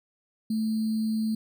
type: tone with sample-and-hold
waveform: sine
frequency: 219.6 Hz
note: A3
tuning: 3 cents flat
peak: -24 dBFS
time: 0.5-1.35 s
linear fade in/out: 5 ms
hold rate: 4410 Hz
effects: none